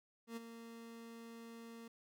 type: tone with ADSR envelope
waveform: 30% pulse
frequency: 230.2 Hz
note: A#3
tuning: 22 cents flat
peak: -39 dBFS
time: 0.27-1.88 s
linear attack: 96 ms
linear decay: 20 ms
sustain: -9 dB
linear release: 5 ms
effects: none